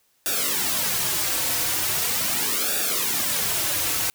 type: noise with flanger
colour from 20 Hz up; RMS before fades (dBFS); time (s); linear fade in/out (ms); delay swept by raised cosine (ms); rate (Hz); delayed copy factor
white; -24; 0.26-4.1; 0; 0.96 to 4.96; 0.4; -0.9
effects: white hiss -65 dBFS RMS until 4.14 s